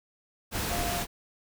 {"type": "tone in noise", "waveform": "sine", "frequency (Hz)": 698.5, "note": "F5", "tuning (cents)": 0, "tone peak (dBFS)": -33, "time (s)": [0.68, 1.05], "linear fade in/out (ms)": 50, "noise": "pink", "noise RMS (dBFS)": -31, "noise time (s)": [0.51, 1.07], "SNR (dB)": -5, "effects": []}